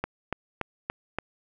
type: click train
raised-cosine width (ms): 0.5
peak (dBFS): -13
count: 5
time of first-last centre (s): 0.04-1.186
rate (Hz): 3.49
effects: none